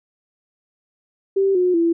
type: tone with pitch steps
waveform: sine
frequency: 390 / 361.8 / 335.6 Hz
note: G4 / F#4 / E4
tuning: -9 / -39 / +31 cents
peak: -14 dBFS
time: 1.36-1.93 s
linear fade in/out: 10 ms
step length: 190 ms
effects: none